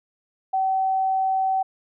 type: tone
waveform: sine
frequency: 764 Hz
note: G5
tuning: 45 cents flat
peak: -19 dBFS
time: 0.53-1.63 s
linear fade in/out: 10 ms
effects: none